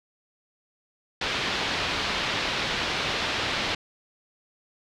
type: low-pass noise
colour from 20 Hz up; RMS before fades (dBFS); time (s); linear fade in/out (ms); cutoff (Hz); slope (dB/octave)
white; -28; 1.21-3.75; 5; 4100; 24
effects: none